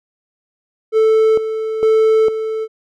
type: tone with tremolo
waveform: triangle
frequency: 440 Hz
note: A4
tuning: in tune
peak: -7 dBFS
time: 0.92-2.68 s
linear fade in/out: 50 ms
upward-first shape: square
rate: 1.1 Hz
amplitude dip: 65%
effects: none